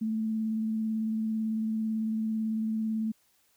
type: tone with vibrato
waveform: sine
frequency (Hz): 220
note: A3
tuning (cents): 0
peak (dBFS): -27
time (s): 0.01-3.12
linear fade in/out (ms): 10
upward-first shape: square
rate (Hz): 18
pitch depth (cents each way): 13
effects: white hiss -68 dBFS RMS until 3.56 s